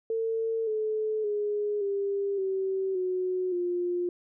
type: tone with pitch steps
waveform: sine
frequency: 450.3 / 432.5 / 415.3 / 398.9 / 383.1 / 367.9 / 353.3 Hz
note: A4 / A4 / G#4 / G4 / G4 / F#4 / F4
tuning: +40 / -30 / 0 / +30 / -40 / -10 / +20 cents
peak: -26 dBFS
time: 0.1-4.09 s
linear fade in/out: 2 ms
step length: 570 ms
effects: none